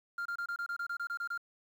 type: tone bursts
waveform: sine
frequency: 1396.9 Hz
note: F6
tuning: in tune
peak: -31 dBFS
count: 12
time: 0.18-1.377 s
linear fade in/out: 5 ms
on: 75 ms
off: 27 ms
effects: tanh soft clip ceiling -33 dBFS + 10-bit